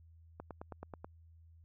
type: click train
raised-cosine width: 1 ms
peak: -30 dBFS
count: 7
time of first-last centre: 0.4-1.045 s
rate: 9.3 Hz
effects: added 82 Hz sine -57 dBFS peak until 1.64 s